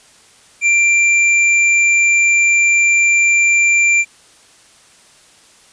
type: tone with hard clipping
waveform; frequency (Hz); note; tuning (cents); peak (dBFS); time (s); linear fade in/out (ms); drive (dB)
sine; 2364; D7; +11; -11; 0.61-4.05; 50; 11
effects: white hiss -47 dBFS RMS until 5.72 s + resampled to 22050 Hz